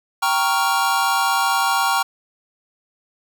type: chord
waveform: square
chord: G half-diminished seventh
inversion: none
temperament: equal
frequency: 784 / 932.3 / 1108.7 / 1396.9 Hz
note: G5 / Bb5 / Db6 / F6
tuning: 0 / 0 / 0 / 0 cents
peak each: -23 dBFS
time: 0.22-2.03 s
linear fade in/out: 10 ms
effects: none